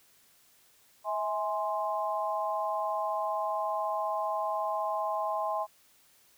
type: chord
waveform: sine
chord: E augmented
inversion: none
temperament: equal with one note detuned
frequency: 645.3 / 830.6 / 1046.5 Hz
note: E5 / G#5 / B#5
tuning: -37 / 0 / 0 cents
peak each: -33 dBFS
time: 1.04-5.67 s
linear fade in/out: 50 ms
effects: white hiss -63 dBFS RMS until 6.37 s